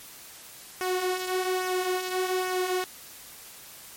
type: tone with flanger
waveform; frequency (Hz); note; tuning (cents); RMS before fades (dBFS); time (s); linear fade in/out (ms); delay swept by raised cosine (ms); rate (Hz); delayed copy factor
sawtooth; 368.8; F#4; -6; -28; 0.81-2.84; 0; 0.24 to 5.54; 1.2; -0.5
effects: white hiss -46 dBFS RMS until 3.96 s + MP3 64 kbps